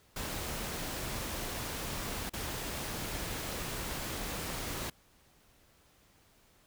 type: noise with dropouts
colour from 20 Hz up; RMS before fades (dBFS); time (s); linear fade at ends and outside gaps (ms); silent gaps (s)
pink; -38; 0.16-4.9; 5; 2.296-2.334
effects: pink hiss -65 dBFS RMS until 6.66 s